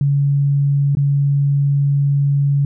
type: tone with dropouts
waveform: sine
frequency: 141.2 Hz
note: C#3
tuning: 32 cents sharp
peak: -12 dBFS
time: 0.01-2.65 s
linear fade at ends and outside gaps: 2 ms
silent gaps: 0.951-0.97 s
effects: none